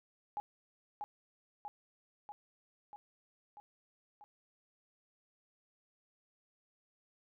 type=tone with echo; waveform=sine; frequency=830.6 Hz; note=G#5; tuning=in tune; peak=-35 dBFS; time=0.37-0.4 s; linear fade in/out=0 ms; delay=640 ms; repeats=6; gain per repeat=-3 dB; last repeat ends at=4.24 s; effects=none